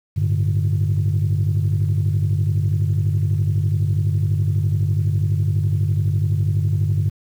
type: chord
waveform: sine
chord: G suspended second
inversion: none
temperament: equal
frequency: 98 / 110 / 146.83 Hz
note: G2 / A2 / D3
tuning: 0 / 0 / 0 cents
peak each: -17 / -22 / -20 dBFS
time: 0.16-7.1 s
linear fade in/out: 20 ms
effects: tanh soft clip ceiling -11 dBFS + 8-bit